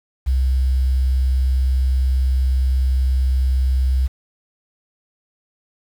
sine tone with quantisation, 64.9 Hz, C2, 13 cents flat, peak -14 dBFS, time 0.26-4.08 s, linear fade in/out 20 ms, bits 7, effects none

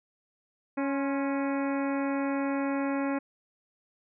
harmonic tone with a mistuned harmonic, 277.2 Hz, C#4, in tune, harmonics 1 / 2 / 3 / 4 / 5 / 6 / 7 / 8 / 9, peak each -28 / -34 / -38 / -40 / -42 / -44 / -45 / -46 / -47 dBFS, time 0.77-3.19 s, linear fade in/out 10 ms, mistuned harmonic 4, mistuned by -54 cents, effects none

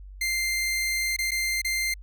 sawtooth tone with dropouts, 2093 Hz, C7, in tune, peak -21 dBFS, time 0.21-1.94 s, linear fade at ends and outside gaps 5 ms, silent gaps 1.165-1.187 / 1.309-1.316 / 1.617-1.646 s, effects added 48 Hz sine -40 dBFS peak until 2.02 s

